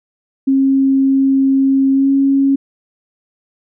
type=tone with pitch glide; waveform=sine; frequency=269.8 to 274 Hz; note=C#4 to C#4; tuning=-47 to -20 cents; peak=-9 dBFS; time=0.47-2.56 s; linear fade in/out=10 ms; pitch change=+27 cents; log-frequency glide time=1.92-2.1 s; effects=none